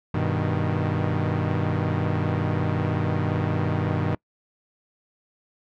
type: chord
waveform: sawtooth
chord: G augmented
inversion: none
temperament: equal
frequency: 98 / 123.47 / 155.56 Hz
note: G2 / B2 / D#3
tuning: 0 / 0 / 0 cents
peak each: -22 / -24 / -22 dBFS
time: 0.14-4.15 s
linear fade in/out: 5 ms
effects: noise-tail reverb RT60 0.1 s tail -25 dB re dry + low-pass 2000 Hz 12 dB/octave